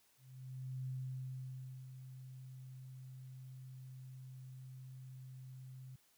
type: tone with ADSR envelope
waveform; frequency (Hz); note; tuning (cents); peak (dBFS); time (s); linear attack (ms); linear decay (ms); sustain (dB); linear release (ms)
sine; 129.7; C3; -15; -39; 0.17-5.96; 700; 1000; -10; 6
effects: white hiss -72 dBFS RMS until 6.17 s